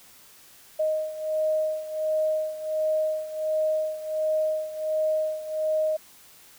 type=beating tone pair; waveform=sine; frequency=622.3 / 623.7 Hz; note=D#5 / D#5; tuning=0 / +4 cents; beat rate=1.4 Hz; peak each=-25 / -29 dBFS; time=0.79-5.97 s; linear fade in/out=10 ms; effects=white hiss -52 dBFS RMS until 6.58 s